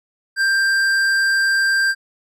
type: tone with hard clipping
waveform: triangle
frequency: 1582 Hz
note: G6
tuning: 15 cents sharp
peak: -16 dBFS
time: 0.36-1.95 s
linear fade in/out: 50 ms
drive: 14 dB
effects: none